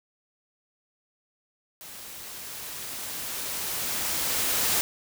white noise with level ramp, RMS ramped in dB -43 to -24 dBFS, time 1.81-4.81 s, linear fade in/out 0 ms, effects none

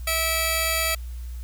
10% pulse tone pair together, 650 / 2313 Hz, E5 / D7, -24 / -27 cents, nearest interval octave + minor seventh, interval 2197 cents, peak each -16 dBFS, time 0.07-0.95 s, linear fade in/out 5 ms, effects added 60 Hz sine -31 dBFS peak until 1.43 s + white hiss -53 dBFS RMS until 1.43 s

